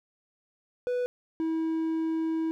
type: tone pair in turn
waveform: triangle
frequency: 493.9 / 322.9 Hz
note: B4 / E4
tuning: 0 / -36 cents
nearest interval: perfect fifth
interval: 736 cents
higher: first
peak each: -24 dBFS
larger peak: neither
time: 0.87-1.06 / 1.4-2.51 s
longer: second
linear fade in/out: 0 ms
effects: none